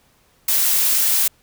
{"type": "noise", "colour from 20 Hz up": "blue", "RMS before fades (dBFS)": -17, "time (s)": [0.48, 1.28], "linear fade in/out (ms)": 5, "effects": ["pink hiss -58 dBFS RMS until 1.42 s"]}